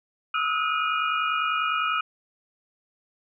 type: tone cluster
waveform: sine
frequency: 1243 / 1293 / 1440 / 2453 / 2868 Hz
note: D#6 / E6 / F#6 / D#7 / F7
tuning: -2 / -34 / -47 / -25 / +45 cents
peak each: -33 / -25 / -31 / -30 / -33 dBFS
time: 0.34-2.01 s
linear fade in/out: 5 ms
effects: none